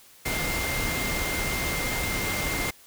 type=tone in noise; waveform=sine; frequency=2103 Hz; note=C7; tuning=8 cents sharp; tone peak=-31 dBFS; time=0.25-2.71 s; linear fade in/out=10 ms; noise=pink; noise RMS=-29 dBFS; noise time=0.25-2.71 s; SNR=-5 dB; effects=white hiss -53 dBFS RMS until 2.86 s